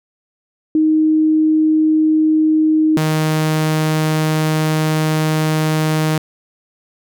sine / sawtooth tone pair in turn, 312.2 / 156.1 Hz, D#4 / D#3, +6 / +6 cents, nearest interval octave, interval 1200 cents, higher first, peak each -10 dBFS, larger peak neither, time 0.75-2.97 / 2.97-6.18 s, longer second, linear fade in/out 2 ms, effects none

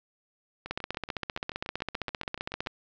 two click trains, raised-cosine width 0.3 ms, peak -23 / -15 dBFS, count 15 / 31, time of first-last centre 0.66-2.663 / 0.71-2.671 s, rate 6.99 / 15.3 Hz, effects resampled to 16000 Hz + 8-bit

